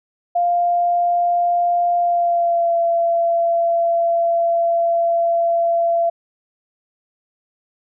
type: tone with pitch glide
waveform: sine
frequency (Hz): 698.5 to 678.2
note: F5 to E5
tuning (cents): 0 to +49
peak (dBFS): -14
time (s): 0.35-6.1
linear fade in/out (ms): 10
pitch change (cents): -51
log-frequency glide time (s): 1.98-2.77
effects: none